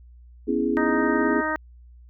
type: chord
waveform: sine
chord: C# minor seventh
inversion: third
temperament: equal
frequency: 246.9 / 277.2 / 329.6 / 415.3 Hz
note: B3 / C#4 / E4 / G#4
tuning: 0 / 0 / 0 / 0 cents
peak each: -26 dBFS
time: 0.47-1.42 s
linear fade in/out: 20 ms
type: harmonic tone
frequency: 311.1 Hz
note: D#4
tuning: in tune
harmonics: 1 / 2 / 3 / 4 / 5 / 6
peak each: -30 / -30 / -30 / -30 / -30 / -30 dBFS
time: 0.77-1.56 s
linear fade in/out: 0 ms
effects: added 60 Hz sine -45 dBFS peak until 2.09 s